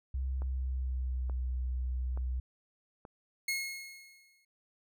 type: tone with pitch glide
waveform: sine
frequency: 65.5 to 62.9 Hz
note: C2 to B1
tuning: +2 to +32 cents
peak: -31 dBFS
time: 0.14-2.4 s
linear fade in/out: 5 ms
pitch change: -70 cents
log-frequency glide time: 0.29-1.33 s
type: click train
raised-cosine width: 1 ms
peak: -33 dBFS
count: 4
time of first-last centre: 0.42-3.052 s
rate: 1.14 Hz
type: tone with exponential decay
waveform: sawtooth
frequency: 2165 Hz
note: C#7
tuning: 41 cents flat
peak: -26 dBFS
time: 3.48-4.45 s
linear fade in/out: 5 ms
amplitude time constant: 210 ms
effects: none